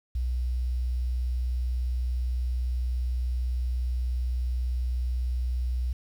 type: tone with quantisation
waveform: sine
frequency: 61.74 Hz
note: B1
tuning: in tune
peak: -25 dBFS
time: 0.15-5.93 s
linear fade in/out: 5 ms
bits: 9
effects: none